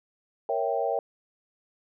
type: chord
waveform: sine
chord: A# diminished seventh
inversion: none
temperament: equal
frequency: 466.2 / 554.4 / 659.3 / 784 Hz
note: A#4 / C#5 / E5 / G5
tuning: 0 / 0 / 0 / 0 cents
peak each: -30 dBFS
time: 0.49-0.99 s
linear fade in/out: 2 ms
effects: none